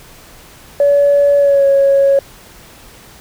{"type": "tone with pitch glide", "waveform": "sine", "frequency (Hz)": [570, 552.2], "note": ["C#5", "C#5"], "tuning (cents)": [48, -7], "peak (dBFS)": -6, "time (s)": [0.8, 2.19], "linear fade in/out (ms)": 2, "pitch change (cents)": -55, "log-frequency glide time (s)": [1.37, 1.66], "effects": ["tanh soft clip ceiling -3 dBFS", "pink hiss -40 dBFS RMS until 3.2 s"]}